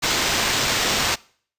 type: noise with sample-and-hold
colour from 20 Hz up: white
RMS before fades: -21 dBFS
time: 0.02-1.16 s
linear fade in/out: 20 ms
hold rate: 11025 Hz
effects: noise-tail reverb RT60 0.5 s tail -23 dB re dry + resampled to 32000 Hz